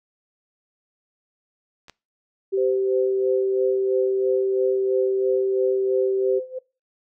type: clicks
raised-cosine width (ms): 0.2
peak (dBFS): -30 / -23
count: 2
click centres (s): 1.883 / 1.897
type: tone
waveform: sine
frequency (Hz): 387.9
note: G4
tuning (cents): -18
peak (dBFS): -19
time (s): 2.52-6.4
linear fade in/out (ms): 20
type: tone with tremolo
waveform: sine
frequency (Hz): 514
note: C5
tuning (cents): -31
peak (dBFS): -21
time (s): 2.57-6.59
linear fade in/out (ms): 10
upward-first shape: sine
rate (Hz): 3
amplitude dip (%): 90
effects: noise-tail reverb RT60 0.3 s tail -23 dB re dry